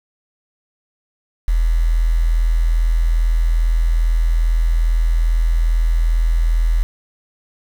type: tone with quantisation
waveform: sine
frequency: 41.2 Hz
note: E1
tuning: in tune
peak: -12 dBFS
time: 1.48-6.83 s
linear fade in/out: 0 ms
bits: 6
effects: none